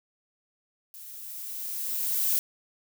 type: noise with level ramp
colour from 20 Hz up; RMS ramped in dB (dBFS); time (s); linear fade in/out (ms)
violet; -45 to -24; 0.94-2.39; 0
effects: none